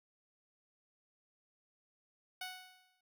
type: tone with exponential decay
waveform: 10% pulse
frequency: 740 Hz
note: F#5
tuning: in tune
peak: -31 dBFS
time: 2.41-3.01 s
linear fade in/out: 5 ms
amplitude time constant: 130 ms
effects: none